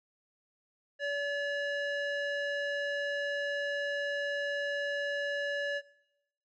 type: tone with band-pass filter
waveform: square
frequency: 572 Hz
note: D5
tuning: 46 cents flat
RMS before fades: -33 dBFS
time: 0.99-5.82 s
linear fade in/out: 50 ms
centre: 1500 Hz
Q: 1.5
effects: noise-tail reverb RT60 0.8 s tail -20 dB re dry + resampled to 16000 Hz